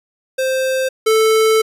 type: tone pair in turn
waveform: square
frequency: 523.3 / 440 Hz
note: C5 / A4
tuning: 0 / 0 cents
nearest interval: minor third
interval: 300 cents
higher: first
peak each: -16 / -11 dBFS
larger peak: second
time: 0.38-0.89 / 1.06-1.62 s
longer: second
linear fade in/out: 10 ms
effects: resampled to 32000 Hz